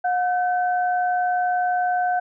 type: tone pair together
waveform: sine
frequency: 722.5 / 1531 Hz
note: F#5 / G6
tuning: -41 / -41 cents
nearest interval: octave + minor second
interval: 1300 cents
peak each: -19 / -28 dBFS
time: 0.04-2.2 s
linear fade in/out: 10 ms
effects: none